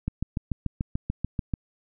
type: click train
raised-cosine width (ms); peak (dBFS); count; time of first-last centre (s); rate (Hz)
5; -14; 11; 0.08-1.538; 6.86
effects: none